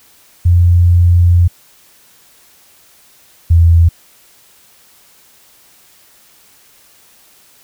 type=tone pair in turn; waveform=sine; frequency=87.31 / 83.83 Hz; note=F2 / E2; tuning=0 / +30 cents; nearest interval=minor second; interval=70 cents; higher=first; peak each=-5 / -4 dBFS; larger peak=second; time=0.45-1.48 / 3.5-3.89 s; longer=first; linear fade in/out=10 ms; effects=white hiss -47 dBFS RMS until 7.63 s